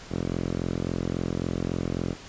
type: tone with band-pass filter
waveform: 5% pulse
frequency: 43.65 Hz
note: F1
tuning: in tune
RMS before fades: -29 dBFS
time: 0.09-2.16 s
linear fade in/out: 50 ms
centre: 170 Hz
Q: 0.55
effects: pink hiss -44 dBFS RMS until 2.28 s + resampled to 16000 Hz